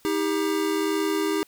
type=tone pair together; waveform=square; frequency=317.2 / 399 Hz; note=D#4 / G4; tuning=+33 / +31 cents; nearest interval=major third; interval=398 cents; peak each=-26 dBFS; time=0.05-1.43 s; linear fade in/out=0 ms; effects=white hiss -58 dBFS RMS until 1.47 s